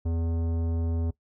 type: tone with tanh clipping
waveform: sine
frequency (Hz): 83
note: E2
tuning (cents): +12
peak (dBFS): -27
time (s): 0.05-1.11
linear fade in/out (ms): 10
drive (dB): 15
effects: noise-tail reverb RT60 0.1 s tail -19 dB re dry